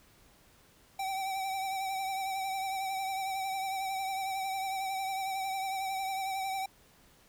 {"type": "tone with vibrato", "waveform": "square", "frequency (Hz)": 770, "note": "G5", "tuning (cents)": -31, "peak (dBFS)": -33, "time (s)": [0.99, 6.66], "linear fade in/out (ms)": 5, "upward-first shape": "triangle", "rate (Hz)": 11, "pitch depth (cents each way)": 41, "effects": ["pink hiss -62 dBFS RMS until 7.28 s"]}